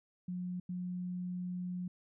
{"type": "tone bursts at uneven times", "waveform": "sine", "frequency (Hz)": 180, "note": "F#3", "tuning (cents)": -47, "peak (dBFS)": -36, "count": 2, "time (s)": [[0.28, 0.6], [0.69, 1.88]], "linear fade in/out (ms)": 5, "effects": []}